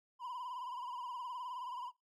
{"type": "tone with vibrato", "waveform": "triangle", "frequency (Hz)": 987.8, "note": "B5", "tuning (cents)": 0, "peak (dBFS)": -39, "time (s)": [0.19, 1.92], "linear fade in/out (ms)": 50, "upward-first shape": "triangle", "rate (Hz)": 19, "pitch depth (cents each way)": 99, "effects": ["noise-tail reverb RT60 0.2 s tail -22 dB re dry"]}